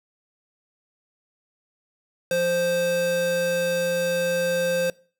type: tone pair together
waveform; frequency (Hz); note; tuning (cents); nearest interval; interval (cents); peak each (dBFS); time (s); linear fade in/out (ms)
square; 174.33 / 523.3; F3 / C5; -3 / 0; octave + perfect fifth; 1903; -33 / -22; 2.31-4.9; 2
effects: noise-tail reverb RT60 0.4 s tail -23 dB re dry